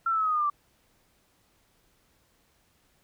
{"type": "linear sweep", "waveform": "sine", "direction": "down", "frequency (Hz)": [1364, 1159], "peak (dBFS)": -23, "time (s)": [0.06, 0.5], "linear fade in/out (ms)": 5, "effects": ["pink hiss -67 dBFS RMS until 3.03 s"]}